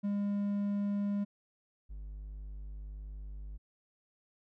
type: tone pair in turn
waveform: triangle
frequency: 202.7 / 50.67 Hz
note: G#3 / G#1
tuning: -42 / -42 cents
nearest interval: 2 octaves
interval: 2400 cents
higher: first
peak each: -28 / -39 dBFS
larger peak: first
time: 0.03-1.25 / 1.89-3.58 s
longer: second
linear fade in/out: 20 ms
effects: none